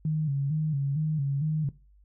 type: tone with vibrato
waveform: sine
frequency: 146.83 Hz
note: D3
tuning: in tune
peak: -24 dBFS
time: 0.05-1.69 s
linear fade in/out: 2 ms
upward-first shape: square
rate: 2.2 Hz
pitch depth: 94 cents each way
effects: noise-tail reverb RT60 0.3 s tail -18 dB re dry + added 50 Hz sine -55 dBFS peak until 2.04 s